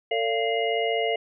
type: tone cluster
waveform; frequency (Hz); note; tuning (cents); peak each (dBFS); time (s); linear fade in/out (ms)
sine; 450.7 / 572 / 687 / 2084 / 2873; A4 / D5 / F5 / C7 / F7; +42 / -46 / -29 / -7 / +48; -26 / -31 / -27 / -31 / -32; 0.11-1.16; 5
effects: none